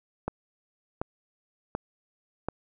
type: click train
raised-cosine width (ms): 1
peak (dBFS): -15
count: 4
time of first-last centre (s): 0.28-2.486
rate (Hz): 1.36
effects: none